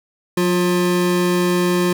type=tone pair together; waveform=square; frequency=179.7 / 353.2 Hz; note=F3 / F4; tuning=+50 / +20 cents; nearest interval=octave; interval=1170 cents; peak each=-19 / -18 dBFS; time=0.37-1.93 s; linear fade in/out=5 ms; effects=none